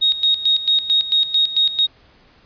sine tone with tremolo, 3748 Hz, A#7, 9 cents sharp, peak -12 dBFS, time 0.01-1.87 s, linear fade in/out 20 ms, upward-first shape square, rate 4.5 Hz, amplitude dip 75%, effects pink hiss -52 dBFS RMS until 2.45 s + resampled to 11025 Hz

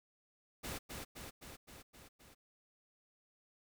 pink noise with echo, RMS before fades -43 dBFS, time 0.63-0.79 s, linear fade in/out 20 ms, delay 260 ms, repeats 6, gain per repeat -3 dB, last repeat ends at 2.35 s, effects none

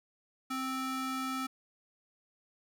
square ring-modulated tone, 523.3 Hz, C5, in tune, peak -31 dBFS, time 0.5-1.47 s, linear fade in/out 10 ms, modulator 786 Hz, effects none

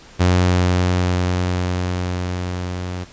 sawtooth tone with level ramp, 90.2 Hz, F#2, 44 cents flat, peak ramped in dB -8 to -21 dBFS, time 0.19-3.05 s, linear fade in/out 20 ms, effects pink hiss -44 dBFS RMS until 3.12 s + resampled to 16000 Hz

